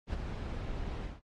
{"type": "noise with ADSR envelope", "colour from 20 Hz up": "brown", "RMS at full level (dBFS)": -32, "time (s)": [0.07, 1.21], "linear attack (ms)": 65, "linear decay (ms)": 12, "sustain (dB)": -6, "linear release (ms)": 170, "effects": ["low-pass 5000 Hz 12 dB/octave", "AAC 32 kbps"]}